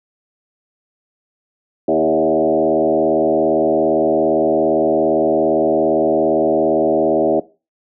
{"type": "tone with frequency modulation", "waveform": "sine", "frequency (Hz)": 480, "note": "B4", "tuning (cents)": -49, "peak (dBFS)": -12, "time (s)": [1.88, 7.4], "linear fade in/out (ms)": 5, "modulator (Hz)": 77.5, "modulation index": 2.7, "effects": ["noise-tail reverb RT60 0.3 s tail -18 dB re dry"]}